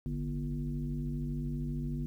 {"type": "tone with frequency modulation", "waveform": "sine", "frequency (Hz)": 148.6, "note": "D3", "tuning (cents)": 21, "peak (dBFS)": -32, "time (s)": [0.06, 2.06], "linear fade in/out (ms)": 0, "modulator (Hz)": 94.8, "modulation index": 1.2, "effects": ["11-bit"]}